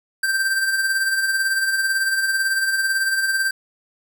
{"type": "tone with tremolo", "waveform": "square", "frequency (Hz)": 1568, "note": "G6", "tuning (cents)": 0, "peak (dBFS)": -17, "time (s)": [0.23, 3.51], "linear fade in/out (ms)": 5, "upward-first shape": "sine", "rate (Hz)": 18, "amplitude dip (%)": 45, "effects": ["8-bit"]}